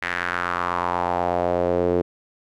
sawtooth tone with band-pass filter sweep, 88.2 Hz, F2, 18 cents sharp, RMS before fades -23 dBFS, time 0.02-2.02 s, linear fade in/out 10 ms, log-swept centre 1900 to 410 Hz, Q 3.1, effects none

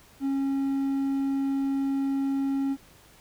triangle tone, 273.4 Hz, C#4, 24 cents flat, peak -22 dBFS, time 0.2-2.77 s, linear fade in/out 50 ms, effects pink hiss -55 dBFS RMS until 3.2 s

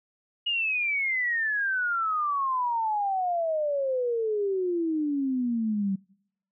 sine exponential sweep, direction down, 2888 to 190 Hz, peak -24 dBFS, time 0.46-5.96 s, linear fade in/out 10 ms, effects noise-tail reverb RT60 0.8 s tail -26 dB re dry

